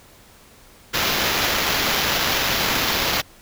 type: noise with sample-and-hold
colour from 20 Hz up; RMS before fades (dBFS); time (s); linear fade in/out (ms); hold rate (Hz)
white; -21; 0.93-3.22; 20; 8820
effects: pink hiss -49 dBFS RMS until 3.41 s